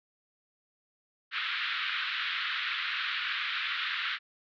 pink band-pass noise, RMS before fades -33 dBFS, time 1.31-4.19 s, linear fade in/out 50 ms, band 1300 to 3900 Hz, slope 48 dB/octave, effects none

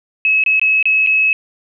sine tone with dropouts, 2576 Hz, E7, 41 cents flat, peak -10 dBFS, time 0.25-1.33 s, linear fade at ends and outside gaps 1 ms, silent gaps 0.438-0.462 / 0.596-0.615 / 0.827-0.855 / 1.064-1.071 s, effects none

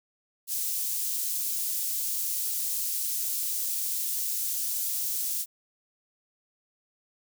white high-pass noise, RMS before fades -30 dBFS, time 0.47-5.46 s, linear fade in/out 50 ms, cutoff 6400 Hz, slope 12 dB/octave, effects none

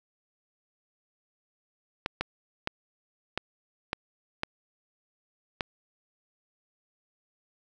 clicks, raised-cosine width 0.3 ms, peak -12 dBFS, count 7, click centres 2.061 / 2.21 / 2.674 / 3.376 / 3.931 / 4.434 / 5.608 s, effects none

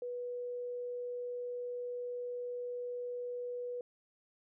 sine tone, 489.4 Hz, B4, 16 cents flat, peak -37 dBFS, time 0.02-3.81 s, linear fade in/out 2 ms, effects none

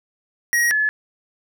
square / sine tone pair in turn, 1893 / 1716.6 Hz, A#6 / A6, +26 / -43 cents, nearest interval major second, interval 169 cents, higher first, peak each -16 dBFS, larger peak neither, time 0.53-0.71 / 0.71-0.89 s, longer neither, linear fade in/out 0 ms, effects none

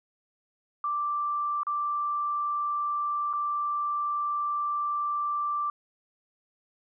sine tone with dropouts, 1174.7 Hz, D6, in tune, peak -26 dBFS, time 0.84-5.7 s, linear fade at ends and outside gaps 2 ms, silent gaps 1.633-1.668 / 3.33-3.335 s, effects none

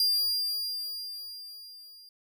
45% pulse tone with level ramp, 4799 Hz, D8, 37 cents sharp, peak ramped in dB -21 to -49 dBFS, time 0-2.09 s, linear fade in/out 2 ms, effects none

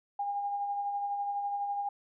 sine tone with tremolo, 809 Hz, G#5, 46 cents flat, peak -29 dBFS, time 0.19-1.89 s, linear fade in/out 5 ms, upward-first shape sine, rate 12 Hz, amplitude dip 35%, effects none

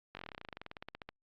slowing click train, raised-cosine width 0.3 ms, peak -27 dBFS, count 24, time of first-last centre 0.15-1.09 s, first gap 20 ms, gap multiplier 1.06, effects low-pass 4000 Hz 12 dB/octave + Opus 48 kbps

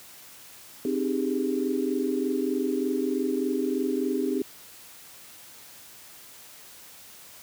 sine chord, Ab major seventh, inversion first, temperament equal with one note detuned, 261.6 / 306.7 / 392 / 415.3 Hz, C4 / Eb4 / G4 / Ab4, 0 / -25 / 0 / 0 cents, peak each -28 / -30 / -29 / -33 dBFS, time 0.85-4.42 s, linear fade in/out 2 ms, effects white hiss -48 dBFS RMS until 7.42 s + high-pass 60 Hz 12 dB/octave

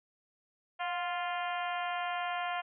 harmonic tone with a mistuned harmonic, 349.2 Hz, F4, in tune, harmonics 2 / 3 / 4 / 5 / 6 / 7 / 8 / 9, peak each -35 / -39 / -41 / -43 / -45 / -46 / -47 / -48 dBFS, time 0.79-2.62 s, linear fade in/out 20 ms, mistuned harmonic 2, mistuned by +31 cents, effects none

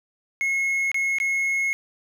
triangle tone with dropouts, 2171 Hz, C#7, 37 cents flat, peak -19 dBFS, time 0.41-1.73 s, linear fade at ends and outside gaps 0 ms, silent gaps 0.916-0.944 / 1.185-1.201 s, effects none

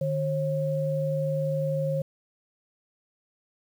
sine tone pair together, 151.97 / 540 Hz, D#3 / C#5, -40 / -45 cents, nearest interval octave + minor seventh, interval 2195 cents, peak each -27 dBFS, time 0.01-2.02 s, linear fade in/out 5 ms, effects 9-bit

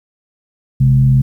sine tone with frequency modulation, 131.8 Hz, C3, 13 cents sharp, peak -7 dBFS, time 0.8-1.22 s, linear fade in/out 10 ms, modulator 75.6 Hz, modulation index 0.47, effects 8-bit

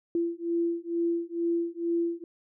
sine beating tone pair, 338 / 340.2 Hz, E4 / F4, +43 / -45 cents, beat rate 2.2 Hz, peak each -29 dBFS, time 0.15-2.24 s, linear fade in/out 2 ms, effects none

